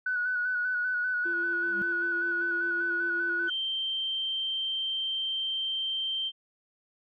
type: tone with vibrato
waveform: sine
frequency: 1480 Hz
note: F#6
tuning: in tune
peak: -26 dBFS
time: 0.06-3.5 s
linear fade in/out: 5 ms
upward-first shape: square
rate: 5.1 Hz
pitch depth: 26 cents each way
type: tone with tremolo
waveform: triangle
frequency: 343 Hz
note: F4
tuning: 31 cents flat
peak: -33 dBFS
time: 1.25-3.49 s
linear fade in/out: 10 ms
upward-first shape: sine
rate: 7.9 Hz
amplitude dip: 25%
type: tone with exponential growth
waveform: triangle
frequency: 198.3 Hz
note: G3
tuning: 20 cents sharp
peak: -31 dBFS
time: 1.6-1.82 s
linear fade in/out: 0 ms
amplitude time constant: 46 ms
type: tone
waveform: sine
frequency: 3136 Hz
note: G7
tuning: in tune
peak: -28 dBFS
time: 3.47-6.32 s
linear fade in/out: 50 ms
effects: tanh soft clip ceiling -17 dBFS